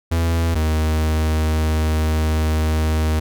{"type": "tone pair in turn", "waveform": "45% pulse", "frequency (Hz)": [83.1, 78.29], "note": ["E2", "D#2"], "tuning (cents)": [15, 11], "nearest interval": "minor second", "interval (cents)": 104, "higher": "first", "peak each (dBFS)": [-16, -16], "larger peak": "neither", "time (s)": [[0.11, 0.55], [0.55, 3.2]], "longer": "second", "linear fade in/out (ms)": 10, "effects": []}